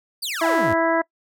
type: exponential sweep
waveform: sawtooth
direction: down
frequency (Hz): 4978 to 84.2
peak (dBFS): -22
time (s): 0.22-0.74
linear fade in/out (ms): 10
type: harmonic tone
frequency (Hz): 329.6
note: E4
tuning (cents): 0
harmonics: 1 / 2 / 3 / 4 / 5 / 6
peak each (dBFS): -23 / -20 / -24 / -29 / -26 / -30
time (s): 0.41-1.02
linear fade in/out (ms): 10
effects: noise-tail reverb RT60 0.1 s tail -24 dB re dry